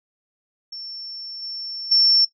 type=tone with level steps; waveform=sine; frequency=5420 Hz; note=E8; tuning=47 cents sharp; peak=-31 / -28 / -12 dBFS; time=0.72-2.25 s; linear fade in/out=5 ms; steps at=1.42 / 1.91 s; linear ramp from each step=10 ms; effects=noise-tail reverb RT60 0.1 s tail -18 dB re dry